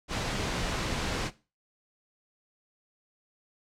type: tone in noise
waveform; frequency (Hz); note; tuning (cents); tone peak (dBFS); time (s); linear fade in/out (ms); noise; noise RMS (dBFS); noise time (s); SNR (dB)
sine; 174.61; F3; 0; -38; 0.5-0.7; 50; pink; -31; 0.08-1.31; -10
effects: noise-tail reverb RT60 0.3 s tail -17 dB re dry + low-pass 6000 Hz 12 dB/octave